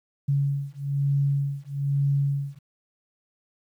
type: beating tone pair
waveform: sine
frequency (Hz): 139.8 / 140.9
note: C#3 / C#3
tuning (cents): +15 / +29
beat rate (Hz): 1.1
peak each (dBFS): -25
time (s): 0.28-2.59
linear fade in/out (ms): 10
effects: 10-bit